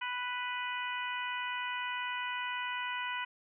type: harmonic tone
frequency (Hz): 494.4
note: B4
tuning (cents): +2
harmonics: 2 / 3 / 4 / 5 / 6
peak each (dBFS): -38 / -40 / -41 / -42 / -43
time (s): 0.01-3.25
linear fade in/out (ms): 10
effects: none